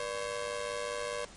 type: ring-modulated tone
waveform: sawtooth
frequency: 536 Hz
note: C5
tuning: 42 cents sharp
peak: -27 dBFS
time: 0-1.25 s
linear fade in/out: 0 ms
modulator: 52.5 Hz
effects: pink hiss -52 dBFS RMS until 1.36 s + MP3 48 kbps